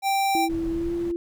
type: tone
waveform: square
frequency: 784 Hz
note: G5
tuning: in tune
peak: -21 dBFS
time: 0.02-0.49 s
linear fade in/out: 50 ms
type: tone with pitch glide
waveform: sine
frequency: 330 to 342.2 Hz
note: E4 to F4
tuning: +2 to -35 cents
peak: -24 dBFS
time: 0.35-1.16 s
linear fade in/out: 0 ms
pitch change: +63 cents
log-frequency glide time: 0.7-0.93 s
type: noise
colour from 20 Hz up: brown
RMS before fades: -36 dBFS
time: 0.49-1.12 s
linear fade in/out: 10 ms
effects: none